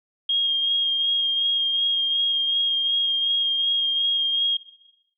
sine tone with vibrato, 3243 Hz, G#7, 42 cents flat, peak -19 dBFS, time 0.29-4.57 s, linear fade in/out 5 ms, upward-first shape sine, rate 2.7 Hz, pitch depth 16 cents each way, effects noise-tail reverb RT60 0.9 s tail -18 dB re dry

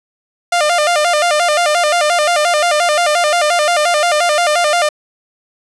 sawtooth tone with vibrato, 648 Hz, E5, 30 cents flat, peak -7 dBFS, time 0.52-4.89 s, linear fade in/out 5 ms, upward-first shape square, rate 5.7 Hz, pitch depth 130 cents each way, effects resampled to 24000 Hz + 7-bit

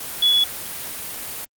sine tone in noise, 3400 Hz, G#7, 40 cents sharp, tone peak -13 dBFS, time 0.22-0.44 s, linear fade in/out 5 ms, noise white, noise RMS -31 dBFS, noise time 0-1.45 s, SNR +15 dB, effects Opus 32 kbps

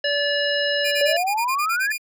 harmonic tone, 577 Hz, D5, 31 cents flat, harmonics 1 / 3 / 5 / 7 / 9, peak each -23 / -24 / -26 / -32 / -29 dBFS, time 0.04-1.17 s, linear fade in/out 5 ms
sawtooth tone bursts, 2424 Hz, D#7, 46 cents flat, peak -21 dBFS, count 11, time 0.84-1.981 s, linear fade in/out 20 ms, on 81 ms, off 25 ms
sine exponential sweep, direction up, 554.4 to 1760 Hz, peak -20 dBFS, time 1.01-1.92 s, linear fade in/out 2 ms
effects none

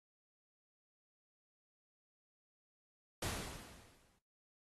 pink noise with exponential decay, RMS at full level -38 dBFS, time 3.22-4.19 s, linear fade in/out 5 ms, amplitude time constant 210 ms, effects noise-tail reverb RT60 0.3 s tail -18 dB re dry + AAC 32 kbps

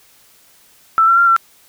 sine tone with pitch steps, 1326 / 1359 / 1385 / 1350 Hz, E6 / F6 / F6 / E6, +10 / -48 / -15 / +41 cents, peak -8 dBFS, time 0.98-1.364 s, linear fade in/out 0 ms, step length 96 ms, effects white hiss -50 dBFS RMS until 1.68 s

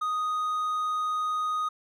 triangle tone, 1244.5 Hz, D#6, in tune, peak -24 dBFS, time 0.01-1.69 s, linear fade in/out 10 ms, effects none

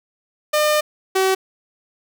sawtooth tone pair in turn, 604 / 380.5 Hz, D5 / F#4, +48 / +48 cents, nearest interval minor sixth, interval 800 cents, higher first, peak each -11 dBFS, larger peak neither, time 0.53-0.81 / 1.15-1.35 s, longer first, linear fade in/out 10 ms, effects none

